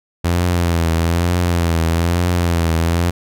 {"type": "tone with vibrato", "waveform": "sawtooth", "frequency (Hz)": 85.2, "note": "F2", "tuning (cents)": -42, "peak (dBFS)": -10, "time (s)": [0.24, 3.11], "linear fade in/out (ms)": 10, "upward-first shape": "triangle", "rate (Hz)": 1.1, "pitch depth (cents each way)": 73, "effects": []}